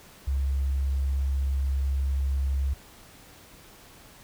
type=tone; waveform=sine; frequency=68 Hz; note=C#2; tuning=33 cents flat; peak=-23 dBFS; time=0.27-2.74 s; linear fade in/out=10 ms; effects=pink hiss -51 dBFS RMS until 4.23 s